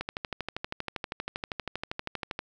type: click train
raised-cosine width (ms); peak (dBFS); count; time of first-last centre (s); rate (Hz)
0.3; -16; 31; 0.01-2.391; 12.6
effects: none